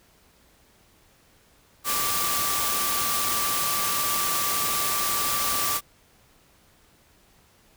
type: tone in noise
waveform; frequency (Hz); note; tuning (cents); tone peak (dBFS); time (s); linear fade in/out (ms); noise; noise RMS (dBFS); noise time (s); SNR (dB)
sine; 1167; D6; -11; -29; 1.84-5.81; 50; white; -26; 1.84-5.81; -6
effects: pink hiss -59 dBFS RMS until 7.76 s